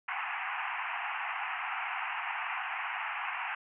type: band-pass noise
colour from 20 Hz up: pink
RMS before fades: -36 dBFS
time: 0.08-3.55 s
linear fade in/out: 5 ms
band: 740 to 2800 Hz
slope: 96 dB/octave
effects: none